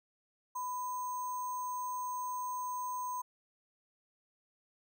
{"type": "tone with sample-and-hold", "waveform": "sine", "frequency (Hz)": 999, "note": "B5", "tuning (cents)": 20, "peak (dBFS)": -35, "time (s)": [0.55, 3.22], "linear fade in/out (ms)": 10, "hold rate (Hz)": 7350, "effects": []}